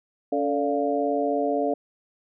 sine tone cluster, 282.8 / 440.6 / 582 / 698 Hz, C#4 / A4 / D5 / F5, +35 / +2 / -16 / -1 cents, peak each -27 dBFS, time 0.32-1.74 s, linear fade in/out 5 ms, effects none

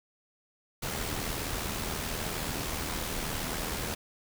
pink noise with amplitude modulation, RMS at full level -32 dBFS, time 0.82-3.95 s, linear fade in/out 10 ms, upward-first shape sine, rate 79 Hz, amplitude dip 45%, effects none

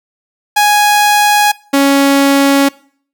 sawtooth tone pair in turn, 830.6 / 277.7 Hz, G#5 / C#4, 0 / +3 cents, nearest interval octave + perfect fifth, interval 1897 cents, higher first, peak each -3 dBFS, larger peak neither, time 0.56-1.52 / 1.73-2.69 s, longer neither, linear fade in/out 10 ms, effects noise-tail reverb RT60 0.5 s tail -22 dB re dry

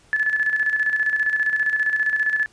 sine tone with tremolo, 1729 Hz, A6, 31 cents flat, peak -16 dBFS, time 0.13-2.46 s, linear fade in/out 0 ms, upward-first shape square, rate 15 Hz, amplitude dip 55%, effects pink hiss -55 dBFS RMS until 2.52 s + resampled to 22050 Hz

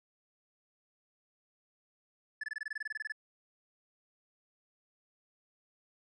triangle tone bursts, 1728 Hz, A6, 32 cents flat, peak -33 dBFS, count 15, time 2.41-3.122 s, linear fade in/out 5 ms, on 26 ms, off 23 ms, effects resampled to 24000 Hz

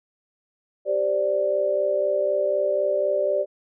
sine chord, G suspended fourth, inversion none, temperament equal, 392 / 523.3 / 587.3 Hz, G4 / C5 / D5, 0 / 0 / 0 cents, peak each -27 / -27 / -21 dBFS, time 0.85-3.46 s, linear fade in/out 50 ms, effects none

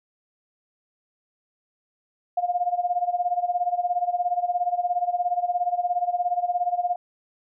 sine tone with tremolo, 710 Hz, F5, 28 cents sharp, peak -18 dBFS, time 2.37-6.96 s, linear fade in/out 5 ms, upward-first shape sine, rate 17 Hz, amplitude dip 85%, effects none

